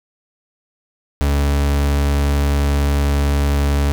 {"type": "tone", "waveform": "40% pulse", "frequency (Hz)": 71.1, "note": "C#2", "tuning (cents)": 45, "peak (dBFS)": -13, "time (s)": [1.21, 3.92], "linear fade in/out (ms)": 0, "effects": []}